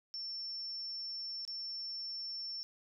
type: tone with dropouts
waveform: sine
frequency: 5410 Hz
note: E8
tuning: 44 cents sharp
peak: -39 dBFS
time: 0.14-2.63 s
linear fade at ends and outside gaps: 0 ms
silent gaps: 1.451-1.477 s
effects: none